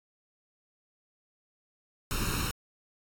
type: noise with comb filter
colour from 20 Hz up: pink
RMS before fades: -31 dBFS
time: 2.11-2.51 s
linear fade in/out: 0 ms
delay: 0.74 ms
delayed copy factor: +0.8
effects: AAC 64 kbps